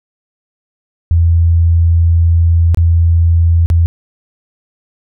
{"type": "tone with dropouts", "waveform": "sine", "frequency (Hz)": 83.9, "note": "E2", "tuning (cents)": 31, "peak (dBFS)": -6, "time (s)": [1.11, 3.86], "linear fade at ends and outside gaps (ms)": 0, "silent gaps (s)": [[2.746, 2.773], [3.66, 3.701]], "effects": []}